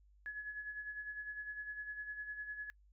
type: tone with tremolo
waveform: sine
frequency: 1696 Hz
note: G#6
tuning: 36 cents sharp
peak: -39 dBFS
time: 0.26-2.7 s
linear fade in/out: 0 ms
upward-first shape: sine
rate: 9.9 Hz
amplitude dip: 60%
effects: noise-tail reverb RT60 0.1 s tail -26 dB re dry + added 50 Hz sine -63 dBFS peak until 2.92 s